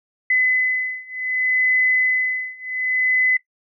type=beating tone pair; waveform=sine; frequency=2018 / 2018.66 Hz; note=B6 / B6; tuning=+37 / +37 cents; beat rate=0.66 Hz; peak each=-21 / -20 dBFS; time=0.3-3.37 s; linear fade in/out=5 ms; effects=noise-tail reverb RT60 0.1 s tail -17 dB re dry